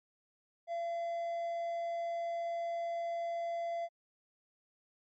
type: tone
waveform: triangle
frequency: 680 Hz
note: F5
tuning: 46 cents flat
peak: -32 dBFS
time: 0.67-3.89 s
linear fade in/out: 50 ms
effects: MP3 32 kbps